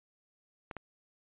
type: clicks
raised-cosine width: 0.5 ms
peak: -25 dBFS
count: 2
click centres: 0.712 / 0.767 s
effects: resampled to 8000 Hz